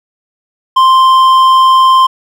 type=tone with hard clipping; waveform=sine; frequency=1046.5 Hz; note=C6; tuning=in tune; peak=-5 dBFS; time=0.76-2.07 s; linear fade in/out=10 ms; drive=6 dB; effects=none